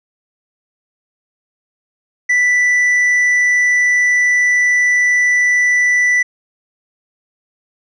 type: tone with hard clipping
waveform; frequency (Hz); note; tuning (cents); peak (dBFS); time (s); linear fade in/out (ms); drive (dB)
sine; 1975.5; B6; 0; -11; 2.29-6.23; 10; 3
effects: resampled to 24000 Hz